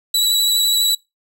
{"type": "tone with vibrato", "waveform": "sawtooth", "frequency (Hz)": 3925, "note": "B7", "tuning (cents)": -11, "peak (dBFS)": -11, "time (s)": [0.14, 0.95], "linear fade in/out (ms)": 5, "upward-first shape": "triangle", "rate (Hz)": 12, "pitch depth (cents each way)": 19, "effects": ["noise-tail reverb RT60 0.2 s tail -22 dB re dry"]}